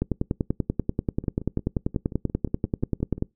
two click trains, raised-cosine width 3 ms, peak -10 / -22 dBFS, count 34 / 12, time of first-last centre 0.02-3.224 / 1.24-3.18 s, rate 10.3 / 5.67 Hz, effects noise-tail reverb RT60 0.2 s tail -25 dB re dry

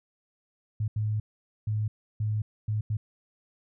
sine tone bursts at uneven times, 107.1 Hz, A2, 46 cents flat, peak -25 dBFS, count 6, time 0.8-0.88 / 0.96-1.2 / 1.67-1.88 / 2.2-2.42 / 2.68-2.81 / 2.9-2.97 s, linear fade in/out 5 ms, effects none

